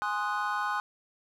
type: chord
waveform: triangle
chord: Ab dominant seventh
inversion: none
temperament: equal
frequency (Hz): 830.6 / 1046.5 / 1244.5 / 1480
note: Ab5 / C6 / Eb6 / Gb6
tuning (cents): 0 / 0 / 0 / 0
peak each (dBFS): -32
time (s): 0.02-0.8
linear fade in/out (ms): 0
effects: none